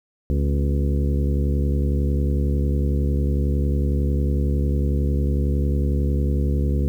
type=harmonic tone with a mistuned harmonic; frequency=71 Hz; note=C#2; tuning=42 cents sharp; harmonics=1 / 2 / 3 / 4 / 5 / 6 / 7; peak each=-19 / -25 / -29 / -31 / -33 / -35 / -36 dBFS; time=0.3-6.88 s; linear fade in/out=0 ms; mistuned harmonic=4; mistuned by=-65 cents; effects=9-bit